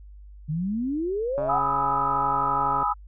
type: exponential sweep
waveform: sine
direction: up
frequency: 146.2 to 788 Hz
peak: -24 dBFS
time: 0.48-1.6 s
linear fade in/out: 20 ms
type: click train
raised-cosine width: 1 ms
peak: -20 dBFS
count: 201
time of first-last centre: 1.38-2.829 s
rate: 138 Hz
type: chord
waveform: sine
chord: E major seventh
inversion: first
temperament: equal with one note detuned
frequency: 830.6 / 987.8 / 1244.5 / 1296.6 Hz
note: G#5 / B5 / D#6 / E6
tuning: 0 / 0 / 0 / -29 cents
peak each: -27 dBFS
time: 1.48-2.94 s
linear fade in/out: 20 ms
effects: added 50 Hz sine -42 dBFS peak until 3.07 s